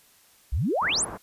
sine exponential sweep, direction up, 51.91 to 10920 Hz, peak -22 dBFS, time 0.52-1.05 s, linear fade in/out 10 ms
white low-pass noise, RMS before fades -37 dBFS, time 0.81-1.18 s, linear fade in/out 20 ms, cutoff 1200 Hz, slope 24 dB/octave
effects white hiss -58 dBFS RMS until 1.22 s + resampled to 32000 Hz

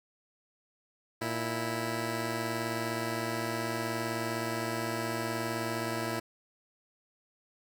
10% pulse tone pair together, 115.84 / 328.2 Hz, A#2 / E4, -10 / -8 cents, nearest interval octave + tritone, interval 1802 cents, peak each -26 dBFS, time 1.21-6.2 s, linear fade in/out 10 ms, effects none

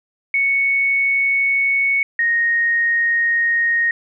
sine tone pair in turn, 2217 / 1864.3 Hz, C#7 / A#6, 0 / 0 cents, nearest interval minor third, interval 300 cents, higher first, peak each -14 dBFS, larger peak neither, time 0.34-2.03 / 2.19-3.91 s, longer second, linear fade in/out 2 ms, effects none

